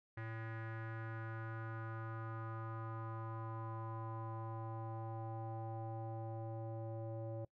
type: tone with low-pass filter sweep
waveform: square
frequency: 112.3 Hz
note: A2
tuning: 36 cents sharp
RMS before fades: -45 dBFS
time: 0.17-7.45 s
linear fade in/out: 5 ms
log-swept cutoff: 1800 to 610 Hz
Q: 4.3
effects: noise-tail reverb RT60 0.1 s tail -22 dB re dry